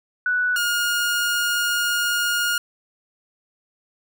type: tone pair in turn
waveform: sine / sawtooth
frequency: 1480 / 1426.2 Hz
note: F#6 / F6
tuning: 0 / +36 cents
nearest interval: minor second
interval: 64 cents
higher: first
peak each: -18 / -16 dBFS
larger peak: second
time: 0.26-0.56 / 0.56-2.58 s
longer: second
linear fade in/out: 2 ms
effects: none